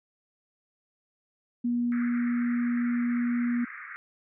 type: tone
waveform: sine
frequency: 240.4 Hz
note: B3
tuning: 46 cents flat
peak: -24 dBFS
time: 1.64-3.65 s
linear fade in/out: 10 ms
type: band-pass noise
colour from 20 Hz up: white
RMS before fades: -42 dBFS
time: 1.92-3.96 s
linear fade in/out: 0 ms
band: 1200 to 2200 Hz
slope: 96 dB/octave
effects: none